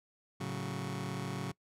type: chord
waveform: sawtooth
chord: F# minor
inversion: first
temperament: just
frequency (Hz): 111 / 138.75 / 185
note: A2 / C#3 / F#3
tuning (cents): +16 / +2 / 0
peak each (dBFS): -39 / -35 / -36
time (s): 0.4-1.52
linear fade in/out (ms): 10
effects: noise-tail reverb RT60 0.1 s tail -23 dB re dry + low-pass 11000 Hz 12 dB/octave